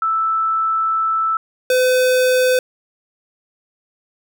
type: tone pair in turn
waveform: sine / square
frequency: 1318.5 / 507.5 Hz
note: E6 / B4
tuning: 0 / +47 cents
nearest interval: octave + perfect fourth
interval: 1653 cents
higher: first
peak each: -15 / -13 dBFS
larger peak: second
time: 0.02-1.37 / 1.7-2.59 s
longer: first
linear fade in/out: 2 ms
effects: none